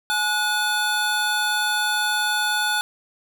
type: tone cluster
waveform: square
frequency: 844 / 1463 / 3519 Hz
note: G#5 / F#6 / A7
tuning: +28 / -20 / 0 cents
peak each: -27 / -23 / -27 dBFS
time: 0.1-2.81 s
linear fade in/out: 0 ms
effects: none